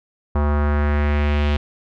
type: tone with low-pass filter sweep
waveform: square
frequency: 73.42 Hz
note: D2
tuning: in tune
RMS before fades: -18 dBFS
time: 0.35-1.57 s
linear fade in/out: 5 ms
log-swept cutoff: 1100 to 3200 Hz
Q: 2
effects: none

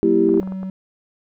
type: chord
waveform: sine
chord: E diminished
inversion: second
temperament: equal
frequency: 233.1 / 329.6 / 392 Hz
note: Bb3 / E4 / G4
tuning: 0 / 0 / 0 cents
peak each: -21 / -16 / -16 dBFS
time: 0.03-0.4 s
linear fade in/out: 0 ms
type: tone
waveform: triangle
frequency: 189.4 Hz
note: F#3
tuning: 41 cents sharp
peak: -23 dBFS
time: 0.04-0.7 s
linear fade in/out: 2 ms
type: clicks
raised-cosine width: 1 ms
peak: -22 dBFS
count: 7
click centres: 0.292 / 0.342 / 0.375 / 0.43 / 0.475 / 0.522 / 0.631 s
effects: none

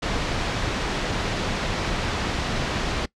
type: low-pass noise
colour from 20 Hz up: pink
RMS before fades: -26 dBFS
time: 0.02-3.06 s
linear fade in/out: 10 ms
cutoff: 4800 Hz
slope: 12 dB/octave
effects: noise-tail reverb RT60 0.1 s tail -21 dB re dry + low-pass 8000 Hz 12 dB/octave

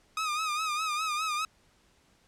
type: tone with vibrato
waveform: sawtooth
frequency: 1244.5 Hz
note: D#6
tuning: in tune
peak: -25 dBFS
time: 0.17-1.45 s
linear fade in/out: 2 ms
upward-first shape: sine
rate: 4.9 Hz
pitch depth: 72 cents each way
effects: pink hiss -65 dBFS RMS until 2.27 s + low-pass 9000 Hz 12 dB/octave

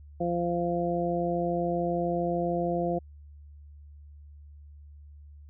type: harmonic tone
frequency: 172.9 Hz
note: F3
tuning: 17 cents flat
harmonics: 1 / 2 / 3 / 4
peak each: -31 / -31 / -31 / -31 dBFS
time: 0.2-2.99 s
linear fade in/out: 10 ms
effects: added 73 Hz sine -46 dBFS peak until 5.49 s

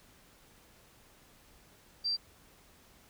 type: tone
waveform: sine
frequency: 4699 Hz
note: D8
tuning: in tune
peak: -29 dBFS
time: 2.04-2.17 s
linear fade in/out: 20 ms
effects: pink hiss -61 dBFS RMS until 3.09 s

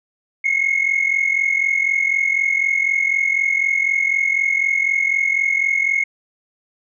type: tone pair together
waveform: sine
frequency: 2149 / 2193 Hz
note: C7 / C#7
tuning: +46 / -19 cents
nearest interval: unison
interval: 35 cents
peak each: -17 dBFS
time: 0.44-6.04 s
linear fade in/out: 10 ms
effects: tanh soft clip ceiling -10 dBFS

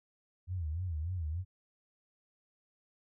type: tone with vibrato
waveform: sine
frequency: 84 Hz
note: E2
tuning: 33 cents sharp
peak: -33 dBFS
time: 0.47-1.45 s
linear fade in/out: 50 ms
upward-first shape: sine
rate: 3.4 Hz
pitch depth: 180 cents each way
effects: none

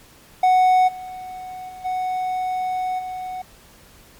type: tone with level steps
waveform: triangle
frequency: 740 Hz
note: F#5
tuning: in tune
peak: -10 / -29 / -33 / -19 / -25 dBFS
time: 0.43-3.42 s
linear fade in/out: 5 ms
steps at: 0.87 / 1.68 / 1.84 / 2.98 s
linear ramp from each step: 20 ms
effects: pink hiss -49 dBFS RMS until 4.19 s + MP3 96 kbps

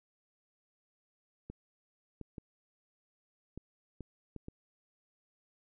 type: clicks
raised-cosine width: 3 ms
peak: -30 dBFS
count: 7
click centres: 1.5 / 2.213 / 2.382 / 3.576 / 4.007 / 4.363 / 4.484 s
effects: none

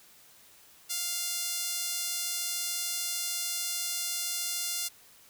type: tone with high-pass filter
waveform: sawtooth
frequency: 698.5 Hz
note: F5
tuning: in tune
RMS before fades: -33 dBFS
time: 0.89-4.89 s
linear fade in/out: 20 ms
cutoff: 5200 Hz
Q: 0.77
effects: white hiss -57 dBFS RMS until 5.29 s

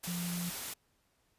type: tone in noise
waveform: sine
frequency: 174.61 Hz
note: F3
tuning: in tune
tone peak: -35 dBFS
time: 0.07-0.5 s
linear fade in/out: 10 ms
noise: white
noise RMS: -40 dBFS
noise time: 0.03-0.74 s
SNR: +2 dB
effects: pink hiss -74 dBFS RMS until 1.38 s + resampled to 32000 Hz

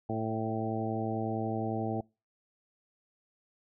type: harmonic tone with a mistuned harmonic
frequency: 111 Hz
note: A2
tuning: 16 cents sharp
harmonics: 1 / 2 / 3 / 4 / 5 / 6 / 7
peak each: -36 / -36 / -37 / -39 / -43 / -39 / -38 dBFS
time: 0.09-2.01 s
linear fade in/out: 5 ms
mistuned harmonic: 6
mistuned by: -16 cents
effects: noise-tail reverb RT60 0.3 s tail -26 dB re dry

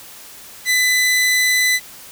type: tone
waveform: sawtooth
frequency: 2003 Hz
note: B6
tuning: 24 cents sharp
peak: -10 dBFS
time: 0.65-1.8 s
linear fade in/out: 50 ms
effects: white hiss -39 dBFS RMS until 2.11 s

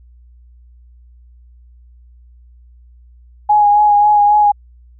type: tone with vibrato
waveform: sine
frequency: 830.6 Hz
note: G#5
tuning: in tune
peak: -7 dBFS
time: 3.49-4.52 s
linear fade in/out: 10 ms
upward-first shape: sine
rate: 3.7 Hz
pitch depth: 22 cents each way
effects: added 60 Hz sine -41 dBFS peak until 4.99 s

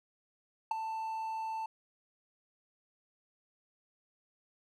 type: tone with ADSR envelope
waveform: triangle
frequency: 887 Hz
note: A5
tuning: 14 cents sharp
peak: -23 dBFS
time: 0.71-1.66 s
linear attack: 4 ms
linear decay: 11 ms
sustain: -10 dB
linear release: 4 ms
effects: none

